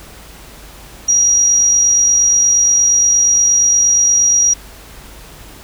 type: tone with amplitude modulation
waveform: sine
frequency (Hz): 5740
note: F8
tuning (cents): +47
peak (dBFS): -7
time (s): 1.08-4.54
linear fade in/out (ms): 10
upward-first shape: sine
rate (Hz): 48.5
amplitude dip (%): 30
effects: added 50 Hz sine -39 dBFS peak until 5.63 s + pink hiss -38 dBFS RMS until 5.63 s